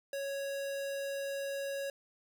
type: tone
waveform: square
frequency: 554 Hz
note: C#5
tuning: 1 cent flat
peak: -36 dBFS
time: 0.13-1.9 s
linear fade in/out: 2 ms
effects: 13-bit